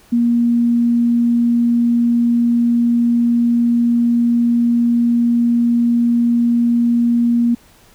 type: tone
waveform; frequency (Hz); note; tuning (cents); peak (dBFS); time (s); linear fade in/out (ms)
sine; 236.7; A#3; +27; -11; 0.12-7.55; 10
effects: pink hiss -49 dBFS RMS until 7.94 s